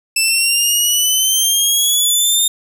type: exponential sweep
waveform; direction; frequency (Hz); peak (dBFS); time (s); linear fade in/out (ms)
15% pulse; up; 2637 to 3656; -5; 0.16-2.48; 5
effects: none